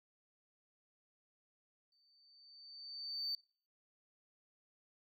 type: tone with exponential growth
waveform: sine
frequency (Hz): 4571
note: D8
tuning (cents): -48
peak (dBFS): -34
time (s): 1.92-3.35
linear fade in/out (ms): 2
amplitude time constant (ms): 310
effects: noise-tail reverb RT60 0.4 s tail -20 dB re dry + tanh soft clip ceiling -33 dBFS